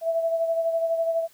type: beating tone pair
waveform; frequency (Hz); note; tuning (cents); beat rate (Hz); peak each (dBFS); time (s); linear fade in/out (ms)
sine; 659.3 / 671.3; E5 / E5; 0 / +31; 12; -22 / -31; 0.01-1.28; 50
effects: white hiss -57 dBFS RMS until 1.33 s